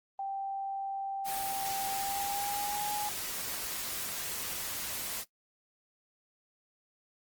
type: tone with pitch glide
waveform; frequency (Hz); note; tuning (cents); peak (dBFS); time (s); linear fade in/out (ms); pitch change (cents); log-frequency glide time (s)
sine; 784 to 830.6; G5 to G#5; 0 to 0; -33; 0.19-3.09; 2; +100; 1.92-2.91
type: noise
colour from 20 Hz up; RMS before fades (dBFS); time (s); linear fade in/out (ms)
white; -37; 1.24-5.25; 50
effects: noise-tail reverb RT60 0.1 s tail -18 dB re dry + Opus 24 kbps